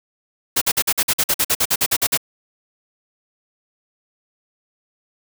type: noise bursts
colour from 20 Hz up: white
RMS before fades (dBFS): -17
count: 16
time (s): 0.56-2.175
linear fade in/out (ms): 10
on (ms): 55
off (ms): 49
effects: none